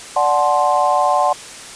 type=chord; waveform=sine; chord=D dominant seventh; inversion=none; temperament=equal with one note detuned; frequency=587.3 / 740 / 865.9 / 1046.5 Hz; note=D5 / F#5 / A5 / C6; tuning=0 / 0 / -28 / 0 cents; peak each=-19 / -16 / -19 / -18 dBFS; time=0.16-1.33 s; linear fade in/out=5 ms; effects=white hiss -34 dBFS RMS until 1.75 s + resampled to 22050 Hz